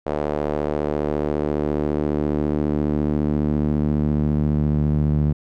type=tone with band-pass filter sweep; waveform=sawtooth; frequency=74.6 Hz; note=D2; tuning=28 cents sharp; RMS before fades=-21 dBFS; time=0.06-5.33 s; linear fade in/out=10 ms; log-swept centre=560 to 160 Hz; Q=1.6; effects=none